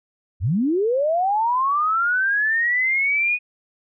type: linear sweep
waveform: sine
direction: up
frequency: 69.3 to 2489 Hz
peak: -17 dBFS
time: 0.4-3.39 s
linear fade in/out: 50 ms
effects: none